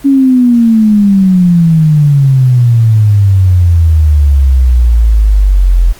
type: exponential sweep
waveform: sine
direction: down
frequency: 280.4 to 41.74 Hz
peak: -3 dBFS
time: 0.04-5.93 s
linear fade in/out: 20 ms
effects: pink hiss -36 dBFS RMS until 5.99 s + Opus 32 kbps